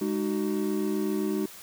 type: tone cluster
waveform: triangle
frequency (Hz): 207.4 / 308 / 375.8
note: G#3 / D#4 / F#4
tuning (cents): -2 / -17 / +27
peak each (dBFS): -28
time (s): 0.01-1.46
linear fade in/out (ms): 5
effects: white hiss -46 dBFS RMS until 1.62 s